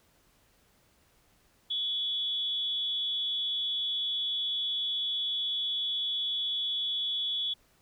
sine tone with amplitude modulation, 3390 Hz, G#7, 35 cents sharp, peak -26 dBFS, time 1.7-7.54 s, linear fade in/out 10 ms, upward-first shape sine, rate 284 Hz, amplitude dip 55%, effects pink hiss -66 dBFS RMS until 7.81 s

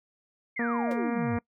sine exponential sweep, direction down, 2227 to 87.8 Hz, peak -31 dBFS, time 0.56-1.38 s, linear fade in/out 10 ms
harmonic tone, 235.8 Hz, A#3, 20 cents sharp, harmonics 1 / 2 / 3 / 4 / 5 / 6 / 7 / 8 / 9 / 10, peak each -28 / -34 / -38 / -40 / -42 / -44 / -45 / -46 / -47 / -48 dBFS, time 0.59-1.39 s, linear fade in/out 5 ms
sawtooth tone with exponential decay, 344.8 Hz, F4, 22 cents flat, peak -33 dBFS, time 0.91-0.99 s, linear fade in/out 2 ms, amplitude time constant 17 ms
effects noise-tail reverb RT60 0.1 s tail -24 dB re dry

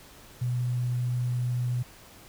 sine tone with quantisation, 123.3 Hz, B2, 2 cents flat, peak -25 dBFS, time 0.41-1.83 s, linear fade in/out 10 ms, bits 9, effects pink hiss -51 dBFS RMS until 2.28 s

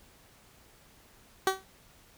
15% pulse tone with exponential decay, 381.8 Hz, G4, 46 cents flat, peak -14 dBFS, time 1.47-1.64 s, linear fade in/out 1 ms, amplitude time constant 35 ms, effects pink hiss -59 dBFS RMS until 2.17 s

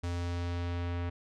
square tone with low-pass filter sweep, 87 Hz, F2, 6 cents flat, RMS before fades -34 dBFS, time 0.03-1.1 s, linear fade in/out 10 ms, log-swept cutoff 7200 to 2500 Hz, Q 1, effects none

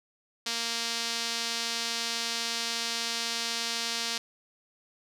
sawtooth tone with band-pass filter, 231.9 Hz, A#3, 9 cents flat, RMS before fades -32 dBFS, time 0.46-4.18 s, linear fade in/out 5 ms, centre 4700 Hz, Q 1.6, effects none

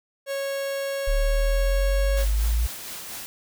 45% pulse tone, 551 Hz, C#5, 11 cents flat, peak -26 dBFS, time 0.26-2.26 s, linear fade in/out 50 ms
sine exponential sweep, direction up, 35.82 to 58.27 Hz, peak -19 dBFS, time 1.07-2.67 s, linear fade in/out 10 ms
white noise with tremolo, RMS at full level -35 dBFS, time 2.17-3.26 s, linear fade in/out 0 ms, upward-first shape sine, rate 4.3 Hz, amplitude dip 30%
effects none

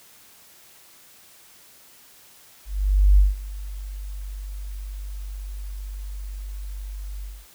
sine tone with ADSR envelope, 49 Hz, G1, in tune, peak -10 dBFS, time 2.65-7.47 s, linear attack 530 ms, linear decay 170 ms, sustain -20 dB, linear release 240 ms, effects white hiss -51 dBFS RMS until 7.54 s

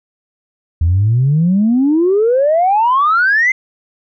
sine exponential sweep, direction up, 79 to 2105 Hz, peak -8 dBFS, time 0.81-3.52 s, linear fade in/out 5 ms, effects tanh soft clip ceiling -5 dBFS

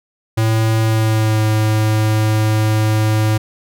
square tone with pitch glide, 111.2 to 108.35 Hz, A2 to A2, +19 to -26 cents, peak -13 dBFS, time 0.37-3.38 s, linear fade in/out 10 ms, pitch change -45 cents, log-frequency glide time 0.82-1.44 s, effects none

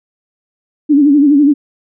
sine tone with vibrato, 288 Hz, D4, 34 cents flat, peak -5 dBFS, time 0.89-1.54 s, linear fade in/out 20 ms, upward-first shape sine, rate 12 Hz, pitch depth 91 cents each way, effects none

